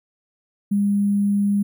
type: tone with sample-and-hold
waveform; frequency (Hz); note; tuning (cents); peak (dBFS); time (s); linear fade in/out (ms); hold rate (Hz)
sine; 202.1; G#3; -47; -16; 0.71-1.63; 10; 11025
effects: none